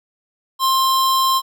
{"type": "tone pair together", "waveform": "square", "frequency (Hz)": [1057, 3991], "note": ["C6", "B7"], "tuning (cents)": [17, 17], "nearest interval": "octave + major seventh", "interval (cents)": 2300, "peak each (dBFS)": [-15, -25], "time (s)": [0.59, 1.42], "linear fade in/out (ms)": 50, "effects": []}